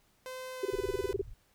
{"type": "tone with pitch glide", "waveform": "sawtooth", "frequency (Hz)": [514, 501.1], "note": ["C5", "B4"], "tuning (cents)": [-31, 25], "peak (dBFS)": -36, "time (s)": [0.26, 1.13], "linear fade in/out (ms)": 0, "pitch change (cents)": -44, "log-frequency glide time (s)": [0.54, 0.79]}
{"type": "tone bursts", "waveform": "sine", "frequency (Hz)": 392, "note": "G4", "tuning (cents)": 0, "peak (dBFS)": -27, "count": 12, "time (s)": [0.63, 1.215], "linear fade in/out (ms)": 5, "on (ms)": 24, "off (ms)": 27}
{"type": "low-pass noise", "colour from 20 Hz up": "pink", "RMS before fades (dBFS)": -45, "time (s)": [0.72, 1.34], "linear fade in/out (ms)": 10, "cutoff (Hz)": 130, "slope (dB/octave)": 96}
{"effects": ["pink hiss -69 dBFS RMS until 1.54 s"]}